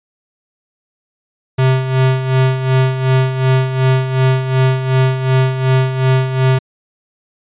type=tone with tremolo; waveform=square; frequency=130.81 Hz; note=C3; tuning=in tune; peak=-9 dBFS; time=1.58-6.59 s; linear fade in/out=10 ms; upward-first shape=sine; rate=2.7 Hz; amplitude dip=65%; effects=resampled to 8000 Hz

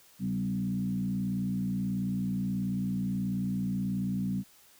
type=tone with frequency modulation; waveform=sine; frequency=191.4 Hz; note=G3; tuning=41 cents flat; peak=-28 dBFS; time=0.19-4.44 s; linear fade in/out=50 ms; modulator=58.5 Hz; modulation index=0.91; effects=white hiss -59 dBFS RMS until 4.79 s

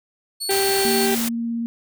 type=tone; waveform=25% pulse; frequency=4413 Hz; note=C#8; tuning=9 cents flat; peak=-20 dBFS; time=0.4-1.07 s; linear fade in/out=20 ms
type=harmonic tone; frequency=392 Hz; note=G4; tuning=in tune; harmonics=1 / 2 / 4 / 5 / 6 / 7 / 8 / 9 / 10; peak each=-20 / -26 / -32 / -34 / -36 / -37 / -38 / -39 / -40 dBFS; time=0.49-1.15 s; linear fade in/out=5 ms
type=noise; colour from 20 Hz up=white; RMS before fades=-26 dBFS; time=0.5-1.29 s; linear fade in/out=10 ms
type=tone with vibrato; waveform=sine; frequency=232.4 Hz; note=A#3; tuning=5 cents flat; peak=-22 dBFS; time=0.85-1.66 s; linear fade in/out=0 ms; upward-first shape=triangle; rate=17 Hz; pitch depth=10 cents each way
effects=none

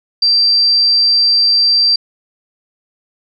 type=tone; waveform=sine; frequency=4699 Hz; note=D8; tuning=in tune; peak=-8 dBFS; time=0.22-1.96 s; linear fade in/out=5 ms; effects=none

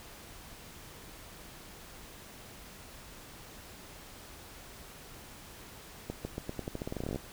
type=accelerating click train; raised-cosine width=2 ms; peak=-22 dBFS; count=19; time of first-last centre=6.1-7.16 s; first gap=150 ms; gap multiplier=0.87; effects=pink hiss -50 dBFS RMS until 7.32 s

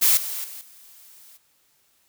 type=noise with level steps; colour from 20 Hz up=blue; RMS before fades=-17 / -30 / -38 / -49 dBFS; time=0.01-1.38 s; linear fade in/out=20 ms; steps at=0.17 / 0.44 / 0.61 s; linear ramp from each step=2 ms; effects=white hiss -64 dBFS RMS until 2.08 s

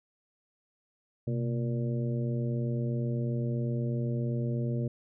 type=harmonic tone with a mistuned harmonic; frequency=117 Hz; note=A#2; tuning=7 cents sharp; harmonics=1 / 2 / 3 / 4 / 5; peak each=-29 / -35 / -39 / -41 / -43 dBFS; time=1.27-4.88 s; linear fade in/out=5 ms; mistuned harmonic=1; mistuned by=+130 cents; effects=none

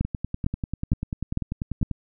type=two click trains; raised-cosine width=5 ms; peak=-15 / -10 dBFS; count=20 / 5; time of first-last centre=0.05-1.913 / 0.01-1.828 s; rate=10.2 / 2.2 Hz; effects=none

